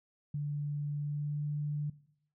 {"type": "tone with pitch glide", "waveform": "sine", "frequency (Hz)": [146.1, 147.71], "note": ["D3", "D3"], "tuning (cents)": [-9, 10], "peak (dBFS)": -32, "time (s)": [0.34, 1.9], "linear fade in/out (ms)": 5, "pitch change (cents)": 19, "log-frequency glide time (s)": [0.98, 1.45], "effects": ["noise-tail reverb RT60 0.7 s tail -19 dB re dry"]}